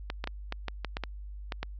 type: clicks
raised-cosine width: 0.3 ms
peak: -17 dBFS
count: 10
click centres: 0.101 / 0.241 / 0.274 / 0.524 / 0.683 / 0.847 / 0.969 / 1.037 / 1.522 / 1.63 s
effects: added 50 Hz sine -39 dBFS peak until 1.79 s + resampled to 16000 Hz